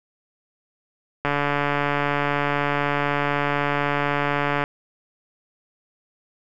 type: click train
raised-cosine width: 0.5 ms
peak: -7 dBFS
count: 489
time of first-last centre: 1.25-4.639 s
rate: 144 Hz
effects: none